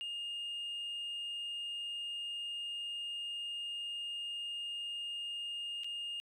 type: tone with dropouts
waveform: sine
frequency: 2833 Hz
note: F7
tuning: 24 cents sharp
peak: -36 dBFS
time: 0.01-6.2 s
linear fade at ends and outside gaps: 0 ms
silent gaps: 5.835-5.844 s
effects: tanh soft clip ceiling -36 dBFS + 12-bit